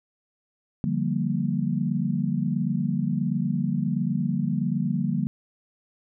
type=chord; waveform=sine; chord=G minor seventh; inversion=second; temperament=equal; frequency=146.83 / 174.61 / 196 / 233.1 Hz; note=D3 / F3 / G3 / Bb3; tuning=0 / 0 / 0 / 0 cents; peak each=-28 dBFS; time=0.84-5.27 s; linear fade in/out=0 ms; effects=none